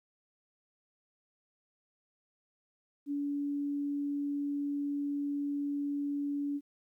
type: tone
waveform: sine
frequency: 286 Hz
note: D4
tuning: 46 cents flat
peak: -31 dBFS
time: 3.06-6.61 s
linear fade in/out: 50 ms
effects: 12-bit